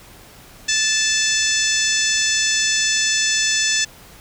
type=harmonic tone with a mistuned harmonic; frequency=876 Hz; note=A5; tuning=8 cents flat; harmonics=2 / 3 / 4 / 5 / 6 / 7 / 8 / 9; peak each=-23 / -25 / -24 / -29 / -23 / -23 / -25 / -29 dBFS; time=0.68-3.85 s; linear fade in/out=10 ms; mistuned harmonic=5; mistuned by=-17 cents; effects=pink hiss -44 dBFS RMS until 4.2 s